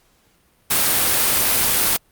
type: noise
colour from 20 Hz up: white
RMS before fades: -17 dBFS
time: 0.7-1.97 s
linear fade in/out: 10 ms
effects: pink hiss -59 dBFS RMS until 2.11 s + Opus 48 kbps